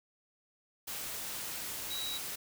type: tone in noise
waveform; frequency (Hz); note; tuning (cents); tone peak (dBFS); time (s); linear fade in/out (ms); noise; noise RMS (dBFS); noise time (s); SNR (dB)
sine; 3876; B7; -33; -37; 1.9-2.18; 10; white; -40; 0.87-2.36; 0
effects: none